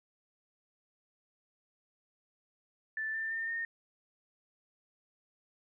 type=tone with pitch steps; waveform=sine; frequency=1760 / 1784.6 / 1809.5 / 1834.7 Hz; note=A6 / A6 / A6 / A#6; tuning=0 / +24 / +48 / -28 cents; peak=-33 dBFS; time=2.97-3.65 s; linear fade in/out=2 ms; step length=170 ms; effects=none